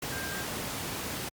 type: tone in noise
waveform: sine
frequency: 1590 Hz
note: G6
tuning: 24 cents sharp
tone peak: -38 dBFS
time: 0.12-0.43 s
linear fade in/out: 5 ms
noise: pink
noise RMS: -35 dBFS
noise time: 0.02-1.29 s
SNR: -6 dB
effects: high-pass 80 Hz 12 dB/octave + Opus 48 kbps